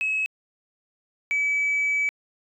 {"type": "tone pair in turn", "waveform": "sine", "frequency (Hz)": [2571, 2291], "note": ["E7", "D7"], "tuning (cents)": [-44, -44], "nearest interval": "major second", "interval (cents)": 200, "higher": "first", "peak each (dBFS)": [-21, -19], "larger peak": "second", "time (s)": [[0.01, 0.26], [1.31, 2.09]], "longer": "second", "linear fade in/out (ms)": 0, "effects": ["tanh soft clip ceiling -18 dBFS"]}